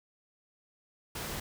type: noise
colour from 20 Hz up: pink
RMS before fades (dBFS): -38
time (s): 1.15-1.4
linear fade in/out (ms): 5
effects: none